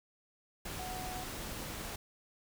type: tone in noise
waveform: sine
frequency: 738 Hz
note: F#5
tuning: 5 cents flat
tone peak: -42 dBFS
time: 0.79-1.24 s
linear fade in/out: 5 ms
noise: pink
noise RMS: -42 dBFS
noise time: 0.65-1.96 s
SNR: -3 dB
effects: none